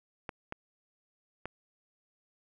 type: clicks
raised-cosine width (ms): 0.5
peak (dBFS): -22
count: 3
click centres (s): 0.292 / 0.524 / 1.456
effects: none